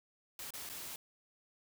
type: noise with dropouts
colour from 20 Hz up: white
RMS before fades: -45 dBFS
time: 0.39-0.96 s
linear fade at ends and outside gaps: 2 ms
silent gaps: 0.506-0.537 / 0.692-0.697 s
effects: none